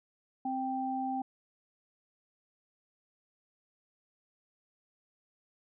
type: tone pair together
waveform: sine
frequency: 261.6 / 784.6 Hz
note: C4 / G5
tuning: 0 / +1 cents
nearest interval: octave + perfect fifth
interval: 1901 cents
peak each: -35 / -33 dBFS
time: 0.45-1.22 s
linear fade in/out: 5 ms
effects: none